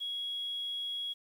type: tone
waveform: sine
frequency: 3322 Hz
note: G#7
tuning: in tune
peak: -33 dBFS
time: 0-1.14 s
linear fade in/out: 20 ms
effects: tanh soft clip ceiling -30 dBFS + 10-bit